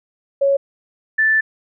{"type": "tone pair in turn", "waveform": "sine", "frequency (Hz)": [554.4, 1760.1], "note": ["C#5", "A6"], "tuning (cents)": [0, 0], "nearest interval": "octave + minor sixth", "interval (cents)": 2000, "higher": "second", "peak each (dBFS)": -12, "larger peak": "neither", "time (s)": [[0.41, 0.57], [1.18, 1.41]], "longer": "second", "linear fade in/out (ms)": 10, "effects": []}